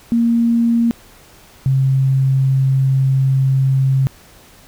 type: tone pair in turn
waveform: sine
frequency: 233.1 / 133.76 Hz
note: A#3 / C3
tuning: 0 / +39 cents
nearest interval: minor seventh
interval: 961 cents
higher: first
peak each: -11 dBFS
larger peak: neither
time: 0.12-0.91 / 1.66-4.07 s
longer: second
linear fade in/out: 0 ms
effects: pink hiss -45 dBFS RMS until 4.67 s